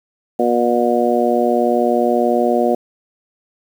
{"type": "harmonic tone", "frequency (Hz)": 120.2, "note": "B2", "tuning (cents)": -46, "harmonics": [2, 3, 4, 5, 6], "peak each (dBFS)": [-19, -19, -19, -19, -19], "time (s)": [0.39, 2.75], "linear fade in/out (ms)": 5, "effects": ["7-bit"]}